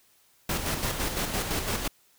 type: noise with tremolo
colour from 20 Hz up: pink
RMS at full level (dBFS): -28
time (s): 0.49-1.88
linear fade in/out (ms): 5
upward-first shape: square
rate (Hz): 5.9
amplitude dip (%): 45
effects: white hiss -63 dBFS RMS until 2.18 s